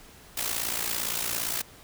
white noise with amplitude modulation, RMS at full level -27 dBFS, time 0.37-1.62 s, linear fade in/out 5 ms, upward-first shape sine, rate 57.5 Hz, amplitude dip 70%, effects pink hiss -51 dBFS RMS until 1.83 s

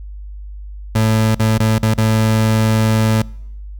30% pulse tone with dropouts, 110 Hz, A2, in tune, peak -9 dBFS, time 0.95-3.22 s, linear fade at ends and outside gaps 5 ms, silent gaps 1.349-1.395 / 1.58-1.599 / 1.783-1.828 / 1.94-1.978 s, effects noise-tail reverb RT60 0.8 s tail -25 dB re dry + added 50 Hz sine -28 dBFS peak until 3.79 s

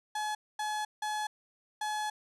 35% pulse tone bursts at uneven times, 850 Hz, G#5, 40 cents sharp, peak -30 dBFS, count 4, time 0.15-0.35 / 0.59-0.85 / 1.02-1.27 / 1.81-2.1 s, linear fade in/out 5 ms, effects low-pass 11000 Hz 12 dB/octave

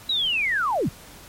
sine linear sweep, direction down, 3951 to 87.6 Hz, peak -20 dBFS, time 0.09-0.89 s, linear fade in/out 5 ms, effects pink hiss -45 dBFS RMS until 1.28 s + MP3 64 kbps

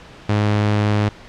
sawtooth tone, 104.6 Hz, G#2, 13 cents sharp, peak -11 dBFS, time 0.29-1.09 s, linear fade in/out 5 ms, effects pink hiss -41 dBFS RMS until 1.28 s + low-pass 4000 Hz 12 dB/octave

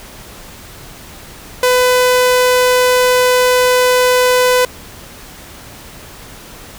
sawtooth tone, 501 Hz, B4, 25 cents sharp, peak -5 dBFS, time 1.63-4.65 s, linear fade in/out 2 ms, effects pink hiss -35 dBFS RMS until 6.78 s

